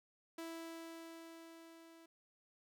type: tone with level ramp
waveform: sawtooth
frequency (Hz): 329.6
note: E4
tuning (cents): 0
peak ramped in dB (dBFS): -40 to -55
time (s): 0.38-2.06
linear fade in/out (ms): 5
effects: none